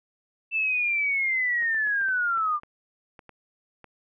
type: linear sweep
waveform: sine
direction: down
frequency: 2663 to 1179 Hz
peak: -22 dBFS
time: 0.51-2.6 s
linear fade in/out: 50 ms
type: clicks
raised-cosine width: 0.5 ms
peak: -31 dBFS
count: 10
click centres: 1.624 / 1.746 / 1.872 / 2.014 / 2.086 / 2.375 / 2.634 / 3.192 / 3.293 / 3.843 s
effects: none